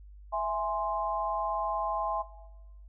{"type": "chord", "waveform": "sine", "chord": "E augmented", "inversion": "none", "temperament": "equal", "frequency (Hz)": [659.3, 830.6, 1046.5], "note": ["E5", "G#5", "B#5"], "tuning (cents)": [0, 0, 0], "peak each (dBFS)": -32, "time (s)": [0.32, 2.23], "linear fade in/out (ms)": 20, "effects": ["noise-tail reverb RT60 1.0 s tail -17 dB re dry", "added 50 Hz sine -47 dBFS peak until 2.88 s"]}